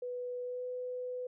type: tone with pitch glide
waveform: sine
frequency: 493.9 to 499.9 Hz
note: B4 to B4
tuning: 0 to +21 cents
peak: -36 dBFS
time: 0.02-1.27 s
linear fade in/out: 5 ms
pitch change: +21 cents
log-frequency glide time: 0.43-0.64 s
effects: none